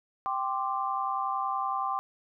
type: chord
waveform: sine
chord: G suspended fourth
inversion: none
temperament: just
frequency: 784 / 1045.3 / 1176 Hz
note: G5 / C6 / D6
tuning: 0 / -2 / +2 cents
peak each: -32 dBFS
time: 0.26-1.99 s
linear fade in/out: 0 ms
effects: none